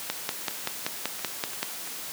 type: two click trains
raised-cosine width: 0.2 ms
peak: -22 / -9 dBFS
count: 5 / 9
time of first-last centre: 0.51-1.875 / 0.1-1.63 s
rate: 2.93 / 5.23 Hz
effects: white hiss -37 dBFS RMS until 2.12 s + high-pass 150 Hz 12 dB/octave